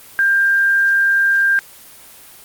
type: tone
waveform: sine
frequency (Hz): 1593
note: G6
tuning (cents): +27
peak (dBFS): -11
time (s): 0.19-1.59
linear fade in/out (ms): 0
effects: white hiss -41 dBFS RMS until 2.44 s + Opus 24 kbps